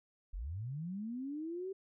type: linear sweep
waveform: sine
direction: up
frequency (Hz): 36.71 to 391.5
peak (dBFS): -38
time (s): 0.33-1.73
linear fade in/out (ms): 10
effects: none